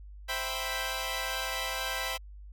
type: chord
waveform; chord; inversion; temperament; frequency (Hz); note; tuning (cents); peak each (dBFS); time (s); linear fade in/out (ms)
10% pulse; C major seventh; none; equal; 523.3 / 659.3 / 784 / 987.8; C5 / E5 / G5 / B5; 0 / 0 / 0 / 0; -29; 0.28-2.18; 20
effects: added 50 Hz sine -44 dBFS peak until 2.52 s